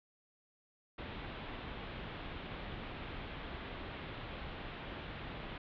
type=low-pass noise; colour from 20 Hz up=pink; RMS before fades=-45 dBFS; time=0.98-5.58 s; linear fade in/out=5 ms; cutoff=3700 Hz; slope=48 dB/octave; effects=none